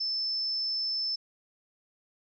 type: tone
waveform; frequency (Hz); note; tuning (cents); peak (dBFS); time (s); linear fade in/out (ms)
sine; 5274; E8; 0; -28; 0-1.16; 10
effects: none